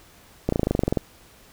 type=slowing click train; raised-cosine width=2 ms; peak=-7 dBFS; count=13; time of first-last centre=0.49-0.973 s; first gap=34 ms; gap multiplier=1.03; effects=pink hiss -52 dBFS RMS until 1.52 s